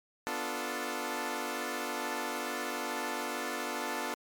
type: chord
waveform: 10% pulse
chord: B half-diminished seventh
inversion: none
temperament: equal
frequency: 246.9 / 293.7 / 349.2 / 440 Hz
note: B3 / D4 / F4 / A4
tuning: 0 / 0 / 0 / 0 cents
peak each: -31 dBFS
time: 0.27-4.14 s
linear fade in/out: 0 ms
effects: MP3 96 kbps